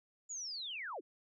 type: linear sweep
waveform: sine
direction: down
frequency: 7040 to 247.3 Hz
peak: -40 dBFS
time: 0.29-1.01 s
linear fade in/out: 20 ms
effects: none